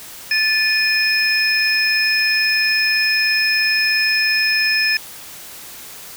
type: tone cluster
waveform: sine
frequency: 1750 / 2467 / 5170 Hz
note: A6 / D#7 / E8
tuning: -10 / -15 / -34 cents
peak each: -18 dBFS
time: 0.31-4.97 s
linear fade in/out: 2 ms
effects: tanh soft clip ceiling -5 dBFS + white hiss -36 dBFS RMS until 6.16 s